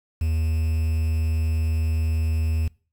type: tone with quantisation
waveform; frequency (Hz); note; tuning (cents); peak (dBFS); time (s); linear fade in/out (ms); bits
triangle; 80.2; E2; -47; -18; 0.21-2.68; 5; 7
effects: noise-tail reverb RT60 0.4 s tail -24 dB re dry